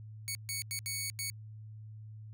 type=tone bursts at uneven times; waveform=10% pulse; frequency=2228 Hz; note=C#7; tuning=8 cents sharp; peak=-26 dBFS; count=5; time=0.28-0.35 / 0.49-0.62 / 0.71-0.79 / 0.86-1.1 / 1.19-1.3 s; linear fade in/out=0 ms; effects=added 108 Hz sine -45 dBFS peak until 2.33 s